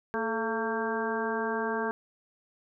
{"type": "harmonic tone with a mistuned harmonic", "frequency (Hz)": 226.7, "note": "A#3", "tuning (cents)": -48, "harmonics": [1, 2, 3, 4, 5, 6, 7], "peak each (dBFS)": [-35, -32, -38, -35, -38, -43, -35], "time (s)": [0.14, 1.91], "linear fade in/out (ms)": 0, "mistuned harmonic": 2, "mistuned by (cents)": -63, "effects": []}